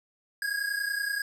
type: tone pair together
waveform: square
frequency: 1632.5 / 1663 Hz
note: G#6 / G#6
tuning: -30 / +2 cents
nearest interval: unison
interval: 32 cents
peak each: -31 / -33 dBFS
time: 0.42-1.22 s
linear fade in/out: 2 ms
effects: resampled to 32000 Hz + 10-bit